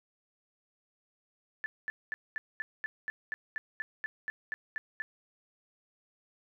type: tone bursts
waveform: sine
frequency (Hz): 1748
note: A6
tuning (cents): -12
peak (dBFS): -32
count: 15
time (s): 1.64-5.02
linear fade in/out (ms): 0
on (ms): 20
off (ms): 220
effects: none